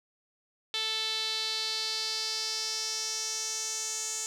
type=tone with band-pass filter sweep; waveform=sawtooth; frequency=440 Hz; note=A4; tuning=in tune; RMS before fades=-33 dBFS; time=0.74-4.26 s; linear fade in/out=0 ms; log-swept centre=3700 to 6900 Hz; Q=4.2; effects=none